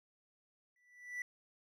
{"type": "tone with exponential growth", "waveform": "triangle", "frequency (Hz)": 1969, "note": "B6", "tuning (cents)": -6, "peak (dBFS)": -34, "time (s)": [0.76, 1.22], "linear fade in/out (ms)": 2, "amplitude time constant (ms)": 100, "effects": []}